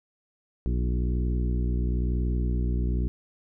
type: harmonic tone with a mistuned harmonic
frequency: 61 Hz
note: B1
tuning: 21 cents flat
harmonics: 1 / 2 / 3 / 4 / 5 / 6 / 7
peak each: -24 / -32 / -34 / -37 / -40 / -40 / -46 dBFS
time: 0.66-3.08 s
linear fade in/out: 0 ms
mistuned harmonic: 6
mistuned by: -39 cents
effects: none